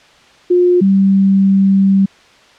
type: tone pair in turn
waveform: sine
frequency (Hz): 356.6 / 194.55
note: F4 / G3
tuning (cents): +36 / -13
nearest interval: minor seventh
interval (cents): 1049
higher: first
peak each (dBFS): -7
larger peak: neither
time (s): 0.5-0.81 / 0.81-2.06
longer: second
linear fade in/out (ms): 10
effects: white hiss -45 dBFS RMS until 2.58 s + low-pass 4000 Hz 12 dB/octave